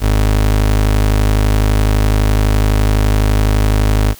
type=tone; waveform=30% pulse; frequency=51.9 Hz; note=G#1; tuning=in tune; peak=-7 dBFS; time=0-4.15 s; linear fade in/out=50 ms; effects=white hiss -39 dBFS RMS until 4.19 s